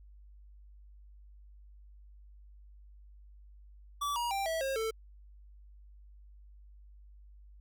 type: tone with pitch steps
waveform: square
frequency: 1153 / 952.9 / 787.5 / 650.8 / 537.9 / 444.5 Hz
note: D6 / A#5 / G5 / E5 / C5 / A4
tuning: -32 / +38 / +8 / -22 / +48 / +18 cents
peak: -32 dBFS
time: 4.01-4.91 s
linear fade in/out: 10 ms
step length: 150 ms
effects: added 50 Hz sine -52 dBFS peak until 7.6 s